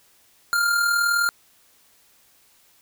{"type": "tone with amplitude modulation", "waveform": "square", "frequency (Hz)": 1400, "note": "F6", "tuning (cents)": 4, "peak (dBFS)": -17, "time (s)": [0.53, 1.29], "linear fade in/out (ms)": 0, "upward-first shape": "sine", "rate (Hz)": 39.7, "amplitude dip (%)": 45, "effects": ["white hiss -58 dBFS RMS until 2.81 s"]}